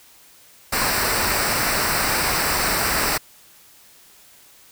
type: noise with comb filter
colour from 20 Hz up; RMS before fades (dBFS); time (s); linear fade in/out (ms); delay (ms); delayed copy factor
pink; -21; 0.72-3.18; 10; 0.3; -0.65
effects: white hiss -50 dBFS RMS until 4.71 s